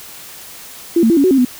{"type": "tone with pitch steps", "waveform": "sine", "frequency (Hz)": [338.8, 225.3, 336.1, 278.7, 371.7, 269.6, 249.2], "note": ["E4", "A3", "E4", "C#4", "F#4", "C#4", "B3"], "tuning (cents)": [48, 41, 34, 9, 8, -48, 16], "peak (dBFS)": -8, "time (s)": [0.96, 1.45], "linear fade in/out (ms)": 5, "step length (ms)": 70, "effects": ["white hiss -35 dBFS RMS until 1.59 s"]}